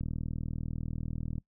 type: click train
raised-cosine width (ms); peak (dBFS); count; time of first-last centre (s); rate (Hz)
5; -23; 56; 0.01-1.382; 40.1
effects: noise-tail reverb RT60 0.1 s tail -21 dB re dry